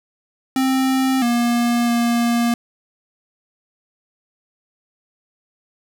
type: tone with pitch steps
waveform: square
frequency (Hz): 263.3 / 237.9 / 236.1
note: C4 / A#3 / A#3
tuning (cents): +11 / +35 / +22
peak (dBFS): -16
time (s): 0.56-2.54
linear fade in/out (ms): 2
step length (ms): 660
effects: 9-bit